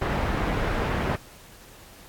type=low-pass noise; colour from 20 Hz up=pink; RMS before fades=-26 dBFS; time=0.01-1.16 s; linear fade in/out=10 ms; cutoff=1800 Hz; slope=12 dB/octave; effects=pink hiss -49 dBFS RMS until 2.08 s + AAC 64 kbps